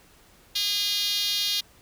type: tone with high-pass filter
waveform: 5% pulse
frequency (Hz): 408.2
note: G#4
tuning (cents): -30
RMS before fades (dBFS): -26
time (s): 0.55-1.61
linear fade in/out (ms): 10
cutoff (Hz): 3700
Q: 2.6
effects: pink hiss -56 dBFS RMS until 1.81 s